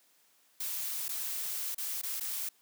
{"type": "noise with dropouts", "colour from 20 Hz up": "blue", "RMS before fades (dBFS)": -36, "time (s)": [0.6, 2.49], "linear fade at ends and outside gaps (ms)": 5, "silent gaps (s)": [[1.083, 1.09], [1.747, 1.78], [2.016, 2.032], [2.199, 2.207]], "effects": ["white hiss -67 dBFS RMS until 2.61 s", "high-pass 200 Hz 12 dB/octave"]}